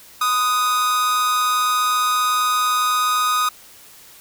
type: tone with amplitude modulation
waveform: 45% pulse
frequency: 1244.5 Hz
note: D#6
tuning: in tune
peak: -14 dBFS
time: 0.21-3.49 s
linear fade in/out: 5 ms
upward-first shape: sine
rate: 235 Hz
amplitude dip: 55%
effects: white hiss -45 dBFS RMS until 4.2 s